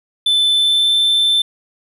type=tone with pitch glide; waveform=triangle; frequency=3520 to 3544 Hz; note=A7 to A7; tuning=0 to +12 cents; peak=-10 dBFS; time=0.26-1.42 s; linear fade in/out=5 ms; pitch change=+12 cents; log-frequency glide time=0.51-0.94 s; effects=none